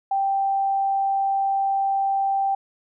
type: tone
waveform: sine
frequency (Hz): 784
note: G5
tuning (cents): 0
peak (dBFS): -19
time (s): 0.11-2.55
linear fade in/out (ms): 5
effects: none